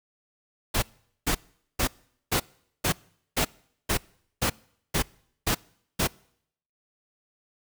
pink noise bursts, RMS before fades -24 dBFS, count 11, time 0.74-6.075 s, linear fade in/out 10 ms, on 85 ms, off 440 ms, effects noise-tail reverb RT60 0.7 s tail -25 dB re dry

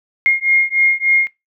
sine beating tone pair, 2135 / 2138.4 Hz, C7 / C7, +34 / +37 cents, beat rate 3.4 Hz, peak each -14 dBFS, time 0.26-1.27 s, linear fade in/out 0 ms, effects noise-tail reverb RT60 0.2 s tail -21 dB re dry

